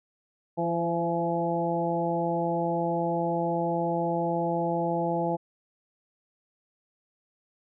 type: harmonic tone with a mistuned harmonic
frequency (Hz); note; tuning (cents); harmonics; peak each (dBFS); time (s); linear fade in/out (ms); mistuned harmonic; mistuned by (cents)
169.1; E3; +44; 1 / 2 / 3 / 4 / 5; -31 / -31 / -31 / -31 / -31; 0.57-5.37; 20; 3; +18
effects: none